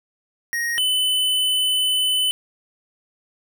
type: tone pair in turn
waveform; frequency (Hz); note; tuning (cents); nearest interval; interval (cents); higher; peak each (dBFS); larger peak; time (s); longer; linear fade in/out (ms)
square; 1874 / 3015; A#6 / F#7; +9 / +32; minor sixth; 823; second; -22 / -18; second; 0.53-0.78 / 0.78-2.31; second; 0
effects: none